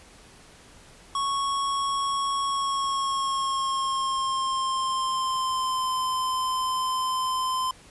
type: tone with pitch glide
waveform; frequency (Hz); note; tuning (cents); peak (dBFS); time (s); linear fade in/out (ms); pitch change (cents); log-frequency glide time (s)
square; 1106 to 1031.9; C#6 to C6; -4 to -24; -25; 1.15-7.71; 2; -120; 2.45-5.93
effects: pink hiss -51 dBFS RMS until 7.9 s + resampled to 24000 Hz